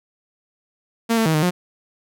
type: tone with pitch steps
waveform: sawtooth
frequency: 229.2 / 224.2 / 159.2 / 153.4 / 178.8 Hz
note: A#3 / A3 / D#3 / D#3 / F3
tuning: -29 / +33 / +40 / -24 / +41 cents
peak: -12 dBFS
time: 1.09-1.51 s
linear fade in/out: 20 ms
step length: 84 ms
effects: none